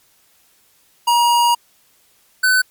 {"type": "tone pair in turn", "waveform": "square", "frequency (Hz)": [951, 1509.6], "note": ["A#5", "F#6"], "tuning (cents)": [34, 34], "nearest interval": "minor sixth", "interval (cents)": 800, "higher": "second", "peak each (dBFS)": [-12, -12], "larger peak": "neither", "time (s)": [[1.07, 1.55], [2.43, 2.62]], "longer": "first", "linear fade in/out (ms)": 10, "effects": ["white hiss -56 dBFS RMS until 2.7 s", "MP3 96 kbps"]}